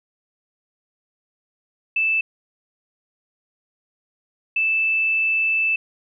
sine tone pair in turn, 2637 / 2637 Hz, E7 / E7, 0 / 0 cents, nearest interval unison, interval 0 cents, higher neither, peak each -17 dBFS, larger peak neither, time 1.96-2.21 / 4.56-5.76 s, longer second, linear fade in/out 5 ms, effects none

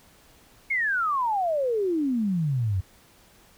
sine exponential sweep, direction down, 2214 to 88.7 Hz, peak -22 dBFS, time 0.7-2.81 s, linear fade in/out 10 ms, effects pink hiss -56 dBFS RMS until 3.57 s

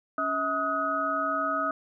sine tone cluster, 278.7 / 644 / 1262 / 1470 Hz, C#4 / E5 / D#6 / F#6, +9 / -41 / +24 / -12 cents, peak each -35 / -32 / -27 / -34 dBFS, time 0.18-1.71 s, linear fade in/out 2 ms, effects none

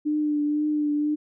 sine tone with vibrato, 298.3 Hz, D4, 27 cents sharp, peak -21 dBFS, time 0.05-1.16 s, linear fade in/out 20 ms, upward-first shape triangle, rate 2 Hz, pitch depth 28 cents each way, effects none

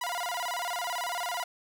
sawtooth tone with vibrato, 831 Hz, G#5, 1 cent sharp, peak -27 dBFS, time 0.01-1.44 s, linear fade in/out 5 ms, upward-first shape square, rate 18 Hz, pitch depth 290 cents each way, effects none

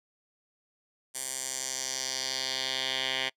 10% pulse tone with band-pass filter sweep, 131.4 Hz, C3, 8 cents sharp, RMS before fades -33 dBFS, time 1.14-3.3 s, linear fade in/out 20 ms, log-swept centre 9000 to 2800 Hz, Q 2.4, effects noise-tail reverb RT60 0.1 s tail -26 dB re dry

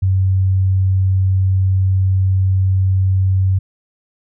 sine tone, 94.8 Hz, F#2, 43 cents sharp, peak -11 dBFS, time 0.02-3.59 s, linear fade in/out 10 ms, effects none

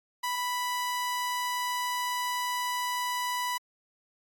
sawtooth tone, 987.8 Hz, B5, in tune, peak -25 dBFS, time 0.23-3.58 s, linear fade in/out 10 ms, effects AAC 64 kbps

